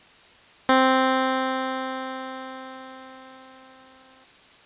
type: tone with exponential decay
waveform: 10% pulse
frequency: 261.6 Hz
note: C4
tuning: in tune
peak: -6 dBFS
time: 0.69-4.24 s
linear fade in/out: 1 ms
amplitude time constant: 770 ms
effects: white hiss -51 dBFS RMS until 4.65 s + resampled to 8000 Hz